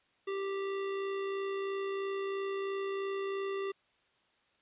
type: tone with amplitude modulation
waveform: square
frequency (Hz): 392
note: G4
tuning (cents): 0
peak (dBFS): -33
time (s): 0.27-3.72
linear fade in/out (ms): 10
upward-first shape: sine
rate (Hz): 63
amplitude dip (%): 25
effects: white hiss -71 dBFS RMS until 4.61 s + resampled to 8000 Hz